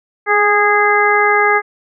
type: harmonic tone with a mistuned harmonic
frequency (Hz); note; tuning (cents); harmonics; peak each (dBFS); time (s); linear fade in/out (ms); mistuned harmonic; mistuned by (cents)
412.4; G#4; -12; 1 / 2 / 3 / 4 / 5; -16 / -16 / -16 / -16 / -16; 0.26-1.62; 50; 1; +19
effects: none